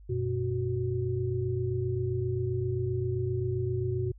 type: tone cluster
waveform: sine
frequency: 93.4 / 121 / 370.1 Hz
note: F#2 / B2 / F#4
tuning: +17 / -35 / 0 cents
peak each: -33 / -30 / -32 dBFS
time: 0.09-4.12 s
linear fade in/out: 10 ms
effects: added 50 Hz sine -48 dBFS peak until 4.18 s